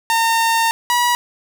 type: tone pair in turn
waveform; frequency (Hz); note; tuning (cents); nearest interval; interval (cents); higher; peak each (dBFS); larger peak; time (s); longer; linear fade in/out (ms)
sawtooth; 912 / 968.6; A#5 / B5; -38 / -34; minor second; 104; second; -10; neither; 0.1-0.71 / 0.9-1.15; first; 0
effects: none